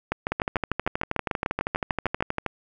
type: two click trains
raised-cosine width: 0.5 ms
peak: -10 / -9 dBFS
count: 28 / 15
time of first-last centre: 0.32-2.463 / 0.12-2.206 s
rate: 12.6 / 6.71 Hz
effects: none